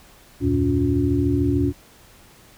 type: tone cluster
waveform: sine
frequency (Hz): 77.9 / 91.7 / 118.2 / 282.9 / 356.4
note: D#2 / F#2 / A#2 / C#4 / F4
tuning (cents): +3 / -15 / +24 / +35 / +35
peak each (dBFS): -25 / -27 / -24 / -20 / -25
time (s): 0.4-1.73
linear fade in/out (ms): 50
effects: pink hiss -50 dBFS RMS until 2.57 s